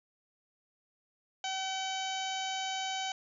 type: harmonic tone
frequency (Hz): 763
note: G5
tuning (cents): -47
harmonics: 1 / 2 / 3 / 4 / 5 / 6 / 7 / 8 / 9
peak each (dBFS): -36 / -44 / -43 / -39 / -45 / -49 / -52 / -46 / -47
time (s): 1.44-3.12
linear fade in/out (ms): 2
effects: none